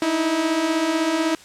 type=beating tone pair; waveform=sawtooth; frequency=308.2 / 324.2 Hz; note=D#4 / E4; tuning=-16 / -29 cents; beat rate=16 Hz; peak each=-22 / -16 dBFS; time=0.02-1.35 s; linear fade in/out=2 ms; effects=white hiss -46 dBFS RMS until 1.44 s + low-pass 8000 Hz 12 dB/octave